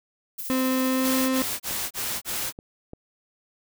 violet noise with tremolo, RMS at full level -32 dBFS, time 0.38-1.29 s, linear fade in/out 10 ms, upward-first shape triangle, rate 15 Hz, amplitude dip 40%
35% pulse tone with pitch glide, 259.4 to 261.2 Hz, C4 to C4, -15 to -3 cents, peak -20 dBFS, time 0.5-1.42 s, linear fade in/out 0 ms, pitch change +12 cents, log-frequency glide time 0.87-1.1 s
white noise bursts, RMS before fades -29 dBFS, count 5, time 1.01-2.526 s, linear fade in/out 50 ms, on 280 ms, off 29 ms
clicks, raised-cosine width 2 ms, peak -25 dBFS, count 3, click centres 1.71 / 2.589 / 2.934 s
effects none

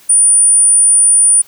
sine tone, 9397 Hz, D9, in tune, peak -5 dBFS, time 0.09-1.42 s, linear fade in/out 10 ms, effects white hiss -44 dBFS RMS until 1.47 s

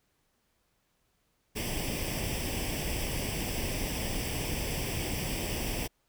pink noise with comb filter, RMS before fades -33 dBFS, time 1.55-5.88 s, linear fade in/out 20 ms, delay 0.37 ms, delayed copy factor +0.75, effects pink hiss -74 dBFS RMS until 6.08 s

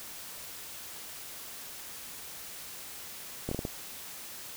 slowing click train, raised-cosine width 2 ms, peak -19 dBFS, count 5, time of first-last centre 3.49-3.651 s, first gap 24 ms, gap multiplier 1.36, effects white hiss -44 dBFS RMS until 4.56 s

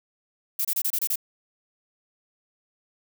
violet noise bursts, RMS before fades -25 dBFS, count 7, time 0.59-1.158 s, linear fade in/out 5 ms, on 58 ms, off 27 ms, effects none

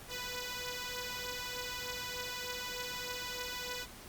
5% pulse beating tone pair, 493.9 / 497.2 Hz, B4 / B4, 0 / +12 cents, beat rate 3.3 Hz, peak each -29 / -31 dBFS, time 0.08-3.87 s, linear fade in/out 50 ms, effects pink hiss -51 dBFS RMS until 4.08 s + Opus 48 kbps

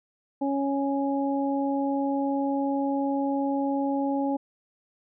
harmonic tone, 277.2 Hz, C#4, in tune, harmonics 1 / 2 / 3, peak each -25 / -31 / -31 dBFS, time 0.41-4.37 s, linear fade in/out 10 ms, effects none

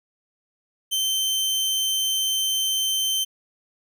sawtooth tone, 3102 Hz, G7, 19 cents flat, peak -18 dBFS, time 0.91-3.25 s, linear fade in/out 20 ms, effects none

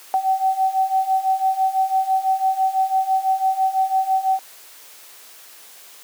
sine beating tone pair, 760 / 766 Hz, F#5 / G5, +46 / -40 cents, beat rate 6 Hz, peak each -21 / -18 dBFS, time 0.14-4.39 s, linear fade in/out 0 ms, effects white hiss -44 dBFS RMS until 6.03 s + high-pass 400 Hz 12 dB/octave

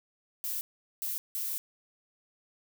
violet noise bursts at uneven times, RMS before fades -34 dBFS, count 3, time 0.44-0.61 / 1.02-1.18 / 1.35-1.58 s, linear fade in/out 0 ms, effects none

